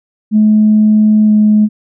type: tone with pitch glide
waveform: sine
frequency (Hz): 214 to 212.2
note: A3 to G#3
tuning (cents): -48 to +38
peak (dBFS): -4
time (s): 0.31-1.69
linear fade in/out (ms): 50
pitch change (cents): -14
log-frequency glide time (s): 1.26-1.31
effects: tanh soft clip ceiling 0 dBFS